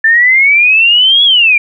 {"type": "exponential two-way sweep", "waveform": "sine", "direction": "up then down", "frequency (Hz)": [1764, 3388, 2336], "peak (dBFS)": -4, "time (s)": [0.04, 1.58], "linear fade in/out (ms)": 5, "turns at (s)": 1.24, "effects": []}